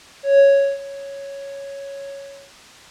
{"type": "tone with ADSR envelope", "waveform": "triangle", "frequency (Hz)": 554.4, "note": "C#5", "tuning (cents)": 0, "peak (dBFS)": -5, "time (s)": [0.23, 2.52], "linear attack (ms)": 160, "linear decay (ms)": 390, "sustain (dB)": -23, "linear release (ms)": 430, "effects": ["white hiss -43 dBFS RMS until 2.9 s", "low-pass 6000 Hz 12 dB/octave"]}